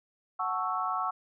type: chord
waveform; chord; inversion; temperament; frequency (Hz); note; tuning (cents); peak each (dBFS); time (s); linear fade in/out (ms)
sine; F# minor seventh; none; equal; 740 / 880 / 1108.7 / 1318.5; F#5 / A5 / C#6 / E6; 0 / 0 / 0 / 0; -34 / -38 / -32 / -33; 0.39-1.11; 10
effects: none